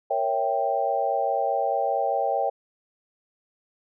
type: chord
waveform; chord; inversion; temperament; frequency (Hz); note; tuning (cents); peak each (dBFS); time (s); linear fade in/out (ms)
sine; A# diminished seventh; none; equal; 466.2 / 554.4 / 659.3 / 784; A#4 / C#5 / E5 / G5; 0 / 0 / 0 / 0; -31 / -27 / -28 / -25; 0.1-2.5; 10
effects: none